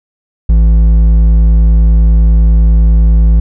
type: tone with hard clipping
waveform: sine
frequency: 55 Hz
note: A1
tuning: in tune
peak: -5 dBFS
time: 0.49-3.4 s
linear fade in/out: 5 ms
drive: 6 dB
effects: none